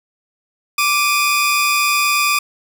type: tone pair together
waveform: sawtooth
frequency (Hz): 1171.3 / 2482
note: D6 / D#7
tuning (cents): -5 / -5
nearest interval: octave + minor second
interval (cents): 1300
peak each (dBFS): -13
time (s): 0.78-2.39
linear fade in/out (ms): 5
effects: none